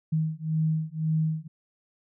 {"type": "beating tone pair", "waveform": "sine", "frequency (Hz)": [157, 158.9], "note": ["D#3", "D#3"], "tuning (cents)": [16, 37], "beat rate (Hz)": 1.9, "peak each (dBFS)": -27, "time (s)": [0.12, 1.48], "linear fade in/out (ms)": 10, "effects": []}